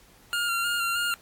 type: tone with vibrato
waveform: 25% pulse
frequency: 1396.9 Hz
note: F6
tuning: in tune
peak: -21 dBFS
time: 0.33-1.14 s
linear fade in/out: 0 ms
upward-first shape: square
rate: 3.2 Hz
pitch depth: 21 cents each way
effects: pink hiss -56 dBFS RMS until 1.21 s + AAC 64 kbps